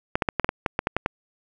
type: clicks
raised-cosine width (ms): 0.5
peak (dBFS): -6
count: 11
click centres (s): 0.155 / 0.222 / 0.288 / 0.397 / 0.445 / 0.491 / 0.662 / 0.791 / 0.871 / 0.966 / 1.061
effects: none